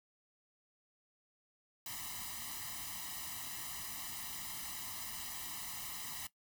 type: noise with comb filter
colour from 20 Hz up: white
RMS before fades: -44 dBFS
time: 1.86-6.27 s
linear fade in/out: 2 ms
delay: 1 ms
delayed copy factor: +0.95
effects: noise-tail reverb RT60 0.1 s tail -17 dB re dry